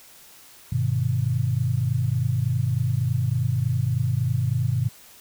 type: tone cluster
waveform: sine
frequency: 99.6 / 123 / 152.2 Hz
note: G2 / B2 / D#3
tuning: +28 / -7 / -38 cents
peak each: -26 / -22 / -28 dBFS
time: 0.72-4.89 s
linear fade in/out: 5 ms
effects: white hiss -49 dBFS RMS until 5.2 s